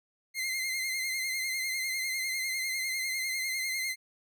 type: tone with vibrato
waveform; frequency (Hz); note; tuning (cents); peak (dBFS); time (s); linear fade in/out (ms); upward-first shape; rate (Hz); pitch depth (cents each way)
sawtooth; 2093; C7; 0; -27; 0.34-3.96; 50; sine; 10; 46
effects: none